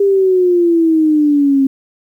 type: exponential sweep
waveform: sine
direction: down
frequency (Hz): 402.6 to 267.7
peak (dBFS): -8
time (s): 0-1.67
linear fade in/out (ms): 5
effects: 8-bit